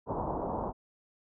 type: low-pass noise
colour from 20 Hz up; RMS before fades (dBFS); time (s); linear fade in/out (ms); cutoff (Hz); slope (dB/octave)
white; -34; 0.06-0.73; 50; 1000; 48
effects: none